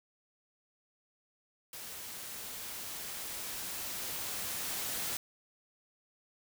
white noise with level ramp, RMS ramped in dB -45 to -36 dBFS, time 1.73-5.17 s, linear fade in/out 2 ms, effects none

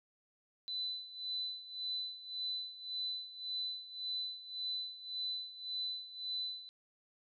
sine tone with tremolo, 4004 Hz, B7, 23 cents sharp, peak -35 dBFS, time 0.68-6.69 s, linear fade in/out 0 ms, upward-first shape sine, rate 1.8 Hz, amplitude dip 80%, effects none

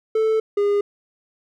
triangle tone pair in turn, 440 / 407.6 Hz, A4 / G#4, 0 / -32 cents, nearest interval minor second, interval 132 cents, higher first, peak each -14 dBFS, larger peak neither, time 0.15-0.4 / 0.57-0.81 s, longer first, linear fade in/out 5 ms, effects none

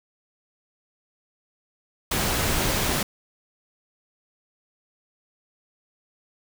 pink noise, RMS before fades -24 dBFS, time 2.11-3.03 s, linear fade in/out 5 ms, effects none

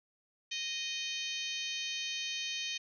harmonic tone, 620 Hz, D#5, 6 cents flat, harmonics 3 / 4 / 5 / 6 / 7 / 8 / 9 / 10, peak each -48 / -41 / -40 / -42 / -44 / -52 / -50 / -45 dBFS, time 0.51-2.78 s, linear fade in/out 10 ms, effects none

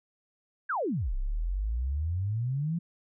sine exponential two-way sweep, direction down then up, 1710 to 30.87 to 174.7 Hz, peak -27 dBFS, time 0.69-2.79 s, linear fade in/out 10 ms, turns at 1.15 s, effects none

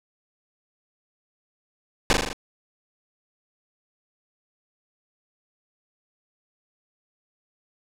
pink noise with echo, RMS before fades -17 dBFS, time 2.1-2.13 s, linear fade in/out 0 ms, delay 40 ms, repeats 5, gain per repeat -3 dB, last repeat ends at 2.33 s, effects low-pass 7000 Hz 12 dB/octave

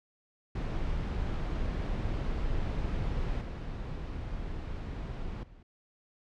brown noise with level steps, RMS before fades -32 / -37 / -53 dBFS, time 0.55-5.63 s, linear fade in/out 5 ms, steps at 3.41 / 5.43 s, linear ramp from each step 2 ms, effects low-pass 4000 Hz 12 dB/octave

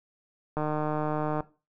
click train, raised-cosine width 1 ms, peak -16 dBFS, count 128, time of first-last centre 0.57-1.406 s, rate 152 Hz, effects noise-tail reverb RT60 0.3 s tail -17 dB re dry

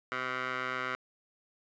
15% pulse tone with band-pass filter, 128 Hz, C3, 38 cents flat, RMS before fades -35 dBFS, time 0.12-0.95 s, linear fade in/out 0 ms, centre 1600 Hz, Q 2.6, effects resampled to 16000 Hz + 10-bit

